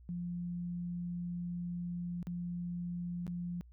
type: tone with dropouts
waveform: sine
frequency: 174.9 Hz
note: F3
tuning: 3 cents sharp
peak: -36 dBFS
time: 0.09-3.61 s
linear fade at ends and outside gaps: 0 ms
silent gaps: 2.228-2.27 / 3.267-3.278 s
effects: added 60 Hz sine -54 dBFS peak until 3.72 s